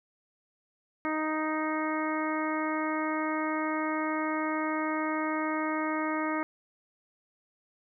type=harmonic tone; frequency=311.1 Hz; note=D#4; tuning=in tune; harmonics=1 / 2 / 3 / 4 / 5 / 6 / 7; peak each=-31 / -36 / -36 / -35 / -41 / -40 / -39 dBFS; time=1.05-6.43 s; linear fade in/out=0 ms; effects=none